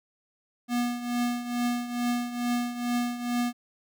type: tone with tremolo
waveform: square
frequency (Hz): 241.9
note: B3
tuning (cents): -36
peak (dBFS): -24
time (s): 0.68-3.53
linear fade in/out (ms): 50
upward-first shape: triangle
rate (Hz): 2.3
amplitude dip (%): 75
effects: none